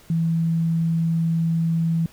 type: tone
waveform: sine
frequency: 164.81 Hz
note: E3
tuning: in tune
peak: -18 dBFS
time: 0.1-2.06 s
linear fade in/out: 2 ms
effects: pink hiss -51 dBFS RMS until 2.12 s